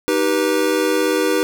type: chord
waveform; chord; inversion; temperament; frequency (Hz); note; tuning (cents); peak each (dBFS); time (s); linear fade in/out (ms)
square; Eb augmented; none; just; 311.1 / 388.9 / 486.1; Eb4 / G4 / B4; 0 / -14 / -28; -21 / -21 / -20; 0.08-1.43; 0
effects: none